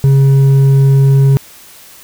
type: tone with hard clipping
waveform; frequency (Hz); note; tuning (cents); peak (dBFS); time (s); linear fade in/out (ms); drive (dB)
sine; 136.6; C#3; -25; -6; 0.04-1.37; 0; 4
effects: white hiss -38 dBFS RMS until 2.03 s